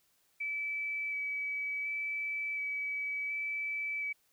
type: tone with vibrato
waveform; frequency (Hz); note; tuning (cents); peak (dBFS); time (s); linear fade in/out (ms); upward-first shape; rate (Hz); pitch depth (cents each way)
sine; 2296; D7; -40; -33; 0.4-4.13; 10; square; 0.69; 9
effects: white hiss -72 dBFS RMS until 4.32 s